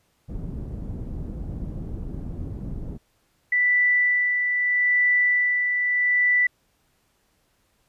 pink low-pass noise, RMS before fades -32 dBFS, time 0.28-2.98 s, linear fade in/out 20 ms, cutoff 240 Hz, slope 12 dB/octave
sine tone with tremolo, 1975.5 Hz, B6, in tune, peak -16 dBFS, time 3.52-6.47 s, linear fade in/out 5 ms, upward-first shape sine, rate 0.79 Hz, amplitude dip 40%
effects pink hiss -67 dBFS RMS until 7.88 s + resampled to 32000 Hz

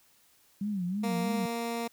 sine tone with vibrato, 192.3 Hz, G3, 33 cents flat, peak -29 dBFS, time 0.61-1.46 s, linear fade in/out 5 ms, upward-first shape sine, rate 3.1 Hz, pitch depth 160 cents each way
15% pulse tone, 233.1 Hz, A#3, in tune, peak -25 dBFS, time 1.03-1.88 s, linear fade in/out 10 ms
effects white hiss -64 dBFS RMS until 1.92 s

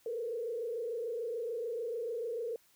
sine tone with frequency modulation, 465.4 Hz, A#4, 3 cents flat, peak -34 dBFS, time 0.06-2.56 s, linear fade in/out 2 ms, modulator 26.8 Hz, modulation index 1.1, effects white hiss -67 dBFS RMS until 2.75 s

